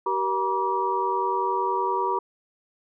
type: tone cluster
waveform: sine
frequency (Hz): 384.9 / 475.4 / 956 / 1161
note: G4 / A#4 / A#5 / D6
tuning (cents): -32 / +34 / +43 / -20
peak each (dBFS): -28 / -33 / -24 / -30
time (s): 0.06-2.19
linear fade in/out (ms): 5
effects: none